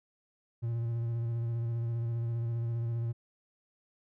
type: tone with vibrato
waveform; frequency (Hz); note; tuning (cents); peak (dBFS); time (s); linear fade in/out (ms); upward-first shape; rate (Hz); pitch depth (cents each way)
triangle; 116.54; A#2; 0; -28; 0.62-3.13; 20; square; 15; 20
effects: none